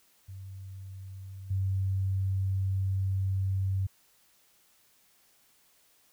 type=tone with level steps; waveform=sine; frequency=96 Hz; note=G2; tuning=36 cents flat; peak=-40 / -26 dBFS; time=0.28-3.87 s; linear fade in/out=10 ms; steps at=1.5 s; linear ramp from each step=10 ms; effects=white hiss -65 dBFS RMS until 6.12 s